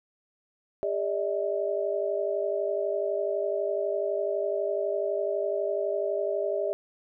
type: tone cluster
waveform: sine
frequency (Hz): 403.1 / 586 / 638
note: G4 / D5 / D#5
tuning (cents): +48 / -4 / +43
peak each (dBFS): -30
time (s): 0.83-6.73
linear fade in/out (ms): 0
effects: none